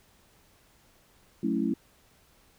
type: chord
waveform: sine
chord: F# minor seventh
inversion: none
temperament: equal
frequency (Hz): 185 / 220 / 277.2 / 329.6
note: F#3 / A3 / C#4 / E4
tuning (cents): 0 / 0 / 0 / 0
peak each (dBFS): -33 / -29 / -30 / -31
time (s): 1.43-1.74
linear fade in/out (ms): 5
effects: pink hiss -62 dBFS RMS until 2.58 s